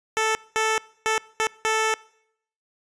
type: tone bursts at uneven times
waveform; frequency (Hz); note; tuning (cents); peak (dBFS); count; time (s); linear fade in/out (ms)
10% pulse; 440; A4; 0; -12; 5; 0.17-0.35 / 0.56-0.78 / 1.06-1.18 / 1.4-1.47 / 1.65-1.94; 0
effects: noise-tail reverb RT60 0.7 s tail -23 dB re dry + resampled to 22050 Hz